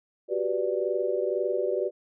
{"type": "chord", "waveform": "sine", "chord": "G major seventh", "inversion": "third", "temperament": "equal", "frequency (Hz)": [370, 392, 493.9, 587.3], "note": ["F#4", "G4", "B4", "D5"], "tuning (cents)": [0, 0, 0, 0], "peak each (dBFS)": -30, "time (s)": [0.28, 1.91], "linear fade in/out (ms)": 50, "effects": []}